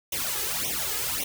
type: noise with flanger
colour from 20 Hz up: white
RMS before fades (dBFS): -29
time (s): 0.12-1.24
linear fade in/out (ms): 5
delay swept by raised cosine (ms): 0.32 to 2.42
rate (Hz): 1.8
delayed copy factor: +0.9
effects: none

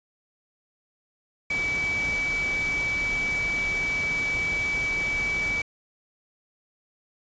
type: tone in noise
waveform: sine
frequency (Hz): 2293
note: D7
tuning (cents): -42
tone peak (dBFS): -24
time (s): 1.5-5.62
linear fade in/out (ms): 5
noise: pink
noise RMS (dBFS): -35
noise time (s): 1.5-5.62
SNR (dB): +8
effects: resampled to 16000 Hz

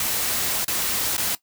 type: noise with dropouts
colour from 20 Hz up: white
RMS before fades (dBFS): -24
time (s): 0-1.35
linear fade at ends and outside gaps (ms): 2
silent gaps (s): 0.646-0.68 / 1.167-1.179
effects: noise-tail reverb RT60 0.1 s tail -17 dB re dry

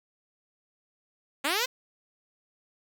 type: linear sweep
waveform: 5% pulse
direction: up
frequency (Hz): 260.2 to 528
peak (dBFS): -14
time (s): 1.44-1.66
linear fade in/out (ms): 10
effects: none

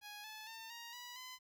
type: tone with pitch steps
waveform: 10% pulse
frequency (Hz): 830.6 / 864.9 / 900.6 / 937.7 / 976.4 / 1016.7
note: G#5 / A5 / A5 / A#5 / B5 / B5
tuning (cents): 0 / -30 / +40 / +10 / -20 / +50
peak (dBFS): -40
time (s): 0.01-1.39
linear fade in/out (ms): 50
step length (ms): 230
effects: 13-bit

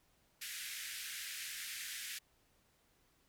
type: band-pass noise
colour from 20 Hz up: pink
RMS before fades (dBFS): -45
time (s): 0.41-2.19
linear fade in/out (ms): 10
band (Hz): 1600 to 15000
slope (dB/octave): 48
effects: pink hiss -73 dBFS RMS until 3.28 s

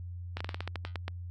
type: slowing click train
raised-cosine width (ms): 0.3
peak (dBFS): -19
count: 11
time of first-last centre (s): 0.37-1.081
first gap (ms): 35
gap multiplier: 1.15
effects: added 88 Hz sine -38 dBFS peak until 1.3 s + Opus 48 kbps

